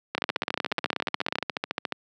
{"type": "two click trains", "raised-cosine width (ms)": 0.3, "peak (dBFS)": [-9, -10], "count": [21, 26], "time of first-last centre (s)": [[0.18, 1.385], [0.15, 1.923]], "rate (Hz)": [16.6, 14.1], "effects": ["high-pass 200 Hz 12 dB/octave"]}